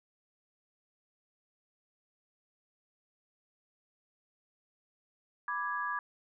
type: chord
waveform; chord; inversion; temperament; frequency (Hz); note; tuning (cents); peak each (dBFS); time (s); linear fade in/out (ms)
sine; G# diminished; first; equal; 987.8 / 1174.7 / 1661.2; B5 / D6 / G#6; 0 / 0 / 0; -38 / -36 / -36; 5.48-5.99; 2
effects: none